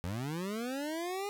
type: linear sweep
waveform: 25% pulse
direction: up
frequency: 82.2 to 412.9 Hz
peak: -31 dBFS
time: 0.04-1.29 s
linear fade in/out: 0 ms
effects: none